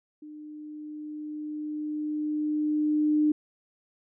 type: tone with level ramp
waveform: sine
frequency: 302.2 Hz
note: D4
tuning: 50 cents sharp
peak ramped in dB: -41 to -19 dBFS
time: 0.22-3.32 s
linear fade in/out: 5 ms
effects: none